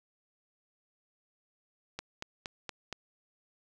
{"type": "click train", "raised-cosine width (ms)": 0.2, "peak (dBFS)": -20, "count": 5, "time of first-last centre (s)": [1.99, 2.927], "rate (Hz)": 4.27, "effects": []}